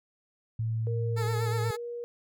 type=tone; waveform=sine; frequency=112.3 Hz; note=A2; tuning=36 cents sharp; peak=-27 dBFS; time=0.59-1.71 s; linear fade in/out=5 ms
type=tone with pitch glide; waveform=sine; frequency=466.2 to 476.5 Hz; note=A#4 to A#4; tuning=0 to +38 cents; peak=-34 dBFS; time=0.87-2.04 s; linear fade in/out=0 ms; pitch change=+38 cents; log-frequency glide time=1.38-1.88 s
type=tone with vibrato; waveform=15% pulse; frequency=435.8 Hz; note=A4; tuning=17 cents flat; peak=-27 dBFS; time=1.16-1.77 s; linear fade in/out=20 ms; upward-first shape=sine; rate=8.3 Hz; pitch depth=61 cents each way
effects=none